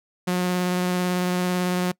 sawtooth tone with vibrato, 180.3 Hz, F#3, 45 cents flat, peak -17 dBFS, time 0.27-1.92 s, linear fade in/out 10 ms, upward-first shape sine, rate 18 Hz, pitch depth 11 cents each way, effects noise-tail reverb RT60 0.1 s tail -24 dB re dry

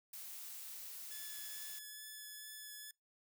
blue noise, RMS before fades -49 dBFS, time 0.13-1.79 s, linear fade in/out 5 ms
5% pulse tone with vibrato, 1720 Hz, A6, 40 cents flat, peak -38 dBFS, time 1.11-2.91 s, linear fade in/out 2 ms, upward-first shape sine, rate 2.3 Hz, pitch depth 10 cents each way
effects noise-tail reverb RT60 0.2 s tail -25 dB re dry

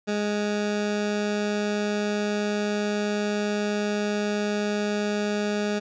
20% pulse tone, 207.7 Hz, G#3, in tune, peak -19 dBFS, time 0.07-5.8 s, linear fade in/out 20 ms, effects resampled to 16000 Hz

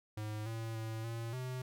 square tone with pitch steps, 106.9 / 113.1 / 111.6 / 115.2 / 127.8 Hz, A2 / A2 / A2 / A#2 / C3, -49 / +48 / +25 / -20 / -40 cents, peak -39 dBFS, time 0.17-1.62 s, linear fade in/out 5 ms, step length 290 ms, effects none

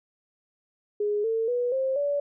sine tone with pitch steps, 415.3 / 450.3 / 488.2 / 529.3 / 573.9 Hz, G#4 / A4 / B4 / C5 / D5, 0 / +40 / -20 / +20 / -40 cents, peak -23 dBFS, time 1-2.2 s, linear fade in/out 5 ms, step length 240 ms, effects none

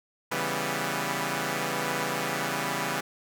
5% pulse chord, C# half-diminished seventh, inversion none, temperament equal, 138.59 / 164.81 / 196 / 246.9 Hz, C#3 / E3 / G3 / B3, 0 / 0 / 0 / 0 cents, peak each -22 dBFS, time 0.31-3.01 s, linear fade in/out 10 ms, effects none

